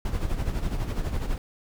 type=noise with tremolo; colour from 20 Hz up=brown; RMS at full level=-25 dBFS; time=0.05-1.38 s; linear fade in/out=2 ms; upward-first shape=sine; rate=12 Hz; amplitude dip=60%; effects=none